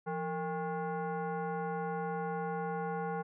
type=tone with frequency modulation; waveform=sine; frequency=171.9 Hz; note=F3; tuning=27 cents flat; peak=-33 dBFS; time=0.06-3.23 s; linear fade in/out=20 ms; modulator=631 Hz; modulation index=1.5; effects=none